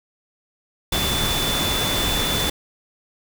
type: tone in noise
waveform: sine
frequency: 3492 Hz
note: A7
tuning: 14 cents flat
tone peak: -24 dBFS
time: 0.92-2.5 s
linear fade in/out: 5 ms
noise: pink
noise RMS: -23 dBFS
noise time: 0.92-2.5 s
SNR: -4 dB
effects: none